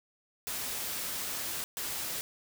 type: noise bursts at uneven times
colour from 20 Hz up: white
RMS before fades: -36 dBFS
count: 2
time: 0.47-1.64 / 1.77-2.21 s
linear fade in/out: 0 ms
effects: none